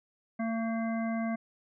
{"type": "harmonic tone with a mistuned harmonic", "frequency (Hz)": 226.3, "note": "A3", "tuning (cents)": 49, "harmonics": [1, 3, 5, 7, 9], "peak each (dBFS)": [-30, -36, -44, -46, -44], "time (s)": [0.39, 1.36], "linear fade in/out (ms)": 10, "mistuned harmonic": 9, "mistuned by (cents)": 24, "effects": []}